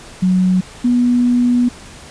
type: tone pair in turn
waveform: sine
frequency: 184.5 / 244.2 Hz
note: F#3 / B3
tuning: -5 / -19 cents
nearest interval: perfect fourth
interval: 486 cents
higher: second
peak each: -10 dBFS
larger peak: neither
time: 0.22-0.61 / 0.84-1.69 s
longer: second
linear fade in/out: 10 ms
effects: pink hiss -37 dBFS RMS until 2.1 s + resampled to 22050 Hz